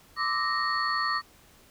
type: tone cluster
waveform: sine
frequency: 1041 / 1172 / 1292 / 1862 / 4412 Hz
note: C6 / D6 / E6 / A#6 / C#8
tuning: -9 / -4 / -35 / -2 / -9 cents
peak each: -37 / -28 / -33 / -30 / -33 dBFS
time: 0.16-1.22 s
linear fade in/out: 50 ms
effects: tanh soft clip ceiling -14 dBFS + pink hiss -57 dBFS RMS until 1.7 s